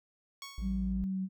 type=tone with exponential decay; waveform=10% pulse; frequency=1108.7 Hz; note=C#6; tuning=in tune; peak=-32 dBFS; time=0.42-0.93 s; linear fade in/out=1 ms; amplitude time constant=110 ms
type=tone; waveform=triangle; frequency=55.3 Hz; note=A1; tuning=9 cents sharp; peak=-32 dBFS; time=0.58-1.04 s; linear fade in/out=0 ms
type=tone with vibrato; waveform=sine; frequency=190 Hz; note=F#3; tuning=46 cents sharp; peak=-31 dBFS; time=0.61-1.29 s; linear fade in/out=50 ms; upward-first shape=triangle; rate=2.9 Hz; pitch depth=13 cents each way
effects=none